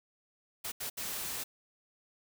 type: noise bursts at uneven times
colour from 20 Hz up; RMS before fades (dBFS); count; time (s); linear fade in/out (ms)
white; -38; 3; 0.64-0.72 / 0.8-0.9 / 0.97-1.44; 10
effects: none